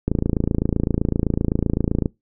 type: click train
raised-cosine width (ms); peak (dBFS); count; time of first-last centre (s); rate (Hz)
3; -6; 56; 0.08-2.058; 27.8
effects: noise-tail reverb RT60 0.2 s tail -24 dB re dry